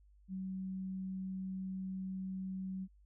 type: tone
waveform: sine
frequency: 188.8 Hz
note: F#3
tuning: 35 cents sharp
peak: -38 dBFS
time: 0.28-2.88 s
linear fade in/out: 50 ms
effects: added 50 Hz sine -61 dBFS peak until 3.05 s